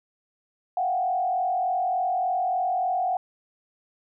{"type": "tone with frequency modulation", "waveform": "sine", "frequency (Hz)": 734, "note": "F#5", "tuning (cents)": -14, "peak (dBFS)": -22, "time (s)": [0.77, 3.17], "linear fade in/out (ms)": 2, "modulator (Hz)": 43.4, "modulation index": 0.85, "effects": []}